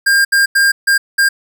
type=tone bursts at uneven times; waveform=square; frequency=1605 Hz; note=G6; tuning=40 cents sharp; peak=-9 dBFS; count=5; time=0.06-0.25 / 0.32-0.46 / 0.55-0.72 / 0.87-0.98 / 1.18-1.29 s; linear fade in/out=10 ms; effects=none